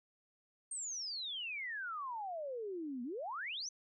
sine exponential two-way sweep, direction down then up, 8800 to 233.1 to 6380 Hz, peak -39 dBFS, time 0.71-3.69 s, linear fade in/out 5 ms, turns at 3.03 s, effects none

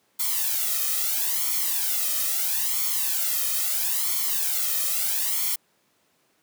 blue noise with flanger, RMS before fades -25 dBFS, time 0.19-5.56 s, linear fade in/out 10 ms, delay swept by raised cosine 0.91 to 1.61 ms, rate 0.76 Hz, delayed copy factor +1, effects pink hiss -66 dBFS RMS until 6.42 s + high-pass 200 Hz 12 dB/octave

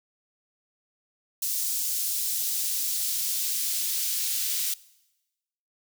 white noise with high-pass filter sweep, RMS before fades -28 dBFS, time 1.42-4.74 s, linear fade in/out 5 ms, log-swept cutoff 5600 to 3500 Hz, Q 0.85, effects noise-tail reverb RT60 1.0 s tail -21 dB re dry

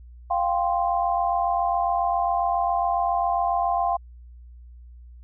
sine chord, F suspended second, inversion none, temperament just, 698.5 / 785.8 / 1047.7 Hz, F5 / G5 / C6, 0 / +4 / +2 cents, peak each -23 / -25 / -27 dBFS, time 0.3-3.97 s, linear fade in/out 10 ms, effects added 60 Hz sine -42 dBFS peak until 5.23 s

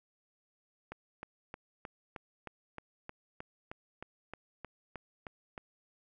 click train, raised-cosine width 0.5 ms, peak -27 dBFS, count 16, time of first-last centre 0.92-5.578 s, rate 3.22 Hz, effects none

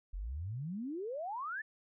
sine exponential sweep, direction up, 40.96 to 1813 Hz, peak -37 dBFS, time 0.13-1.62 s, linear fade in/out 10 ms, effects none

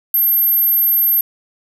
sine tone, 12620 Hz, G9, 10 cents sharp, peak -10 dBFS, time 0.14-1.21 s, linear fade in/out 2 ms, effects tanh soft clip ceiling -6 dBFS + 7-bit

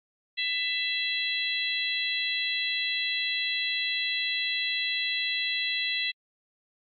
harmonic tone, 666 Hz, E5, 18 cents sharp, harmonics 3 / 4 / 5 / 6, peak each -32 / -32 / -32 / -32 dBFS, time 0.37-6.12 s, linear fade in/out 20 ms, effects AAC 48 kbps

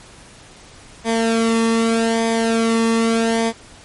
sawtooth tone with flanger, 227.4 Hz, A#3, 43 cents flat, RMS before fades -17 dBFS, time 1.04-3.53 s, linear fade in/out 50 ms, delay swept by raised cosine 0.72 to 1.34 ms, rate 0.82 Hz, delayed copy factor -0.7, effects pink hiss -43 dBFS RMS until 3.84 s + MP3 48 kbps

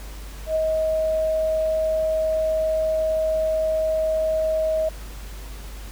sine tone with ADSR envelope, 633 Hz, D#5, 30 cents sharp, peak -17 dBFS, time 0.46-4.89 s, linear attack 100 ms, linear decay 6 ms, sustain -2 dB, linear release 5 ms, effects added 50 Hz sine -34 dBFS peak until 5.91 s + pink hiss -43 dBFS RMS until 5.91 s

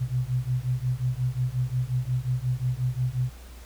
sine beating tone pair, 123.47 / 129.07 Hz, B2 / C3, 0 / -23 cents, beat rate 5.6 Hz, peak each -27 dBFS, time 0-3.31 s, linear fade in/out 20 ms, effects added 60 Hz sine -42 dBFS peak until 3.65 s + pink hiss -51 dBFS RMS until 3.65 s

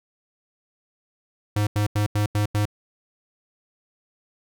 square tone bursts, 104.3 Hz, G#2, 8 cents sharp, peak -20 dBFS, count 6, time 1.56-2.655 s, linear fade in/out 5 ms, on 110 ms, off 87 ms, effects none

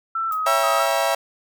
sine tone with vibrato, 1300 Hz, E6, 24 cents flat, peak -21 dBFS, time 0.15-0.86 s, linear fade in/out 5 ms, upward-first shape square, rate 3.1 Hz, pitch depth 45 cents each way
violet noise with exponential decay, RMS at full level -33 dBFS, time 0.32-0.44 s, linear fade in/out 2 ms, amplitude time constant 24 ms
35% pulse chord, C# diminished seventh, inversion none, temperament just, 554.4 / 665.2 / 798.3 / 957.9 Hz, C#5 / E5 / G5 / Bb5, 0 / +16 / +31 / +47 cents, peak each -23 / -20 / -24 / -24 dBFS, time 0.46-1.15 s, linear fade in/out 5 ms
effects none

